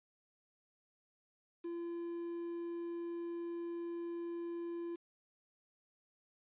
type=tone with quantisation; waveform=triangle; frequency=341.3 Hz; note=F4; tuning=40 cents flat; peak=-37 dBFS; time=1.64-4.96 s; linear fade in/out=10 ms; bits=10; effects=resampled to 8000 Hz